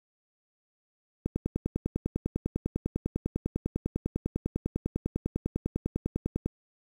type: click train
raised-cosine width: 3 ms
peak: -16 dBFS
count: 53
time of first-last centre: 1.26-6.46 s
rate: 10 Hz
effects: 8-bit